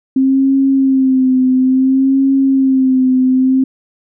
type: tone with vibrato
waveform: sine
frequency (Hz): 263.9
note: C4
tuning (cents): +15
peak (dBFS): -8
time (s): 0.16-3.64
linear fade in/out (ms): 5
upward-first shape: sine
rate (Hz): 0.58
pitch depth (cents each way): 45
effects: none